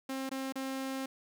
sawtooth tone with dropouts, 266.4 Hz, C4, 31 cents sharp, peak -31 dBFS, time 0.09-1.06 s, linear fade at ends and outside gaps 5 ms, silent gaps 0.293-0.313 / 0.524-0.556 s, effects 11-bit

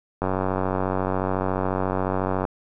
click train, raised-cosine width 1 ms, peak -10 dBFS, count 211, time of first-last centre 0.22-2.452 s, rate 94.1 Hz, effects none

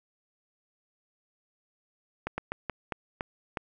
slowing click train, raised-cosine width 0.5 ms, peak -16 dBFS, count 7, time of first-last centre 2.27-3.572 s, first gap 110 ms, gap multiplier 1.27, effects none

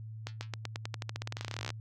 accelerating click train, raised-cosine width 0.2 ms, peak -19 dBFS, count 28, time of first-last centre 0.27-1.704 s, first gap 140 ms, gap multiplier 0.91, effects added 110 Hz sine -41 dBFS peak until 1.8 s + Opus 48 kbps

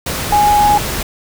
sine tone in noise, 830.6 Hz, G#5, in tune, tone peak -8 dBFS, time 0.32-0.78 s, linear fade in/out 5 ms, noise pink, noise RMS -20 dBFS, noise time 0.06-1.03 s, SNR +9 dB, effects none

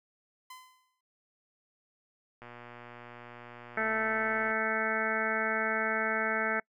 sawtooth tone with exponential decay, 1022 Hz, C6, 41 cents flat, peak -40 dBFS, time 0.5-1.01 s, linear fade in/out 5 ms, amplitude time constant 110 ms
click train, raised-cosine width 0.5 ms, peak -32 dBFS, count 252, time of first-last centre 2.42-4.512 s, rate 120 Hz
harmonic tone, 220 Hz, A3, in tune, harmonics 1 / 2 / 3 / 4 / 6 / 7 / 8 / 9 / 10, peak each -39 / -37 / -36 / -39 / -35 / -34 / -36 / -39 / -37 dBFS, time 3.77-6.6 s, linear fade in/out 5 ms
effects noise-tail reverb RT60 0.1 s tail -26 dB re dry

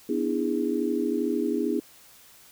sine chord, E dominant seventh, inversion second, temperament just, 247.2 / 296.7 / 329.6 / 412 Hz, B3 / D4 / E4 / G#4, +2 / +18 / 0 / -14 cents, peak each -29 dBFS, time 0.09-1.8 s, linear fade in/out 5 ms, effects white hiss -53 dBFS RMS until 2.51 s

